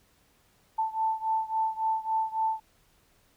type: beating tone pair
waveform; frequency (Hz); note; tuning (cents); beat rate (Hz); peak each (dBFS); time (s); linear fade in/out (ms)
sine; 883 / 886.6; A5 / A5; +6 / +13; 3.6; -28 / -30; 0.78-2.6; 10
effects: pink hiss -65 dBFS RMS until 3.36 s